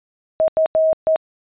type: tone bursts at uneven times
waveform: sine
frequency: 636 Hz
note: D#5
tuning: 38 cents sharp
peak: -12 dBFS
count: 4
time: 0.4-0.48 / 0.57-0.66 / 0.75-0.93 / 1.07-1.16 s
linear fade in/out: 0 ms
effects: resampled to 8000 Hz